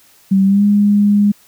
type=tone with pitch glide; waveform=sine; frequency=193.4 to 204.9 Hz; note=G3 to G#3; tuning=-23 to -23 cents; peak=-8 dBFS; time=0.31-1.32 s; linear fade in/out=10 ms; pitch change=+100 cents; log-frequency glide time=0.45-0.64 s; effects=white hiss -49 dBFS RMS until 1.47 s